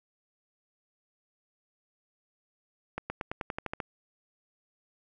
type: accelerating click train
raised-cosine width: 0.5 ms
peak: -18 dBFS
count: 10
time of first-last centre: 2.98-3.802 s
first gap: 120 ms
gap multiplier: 0.93
effects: none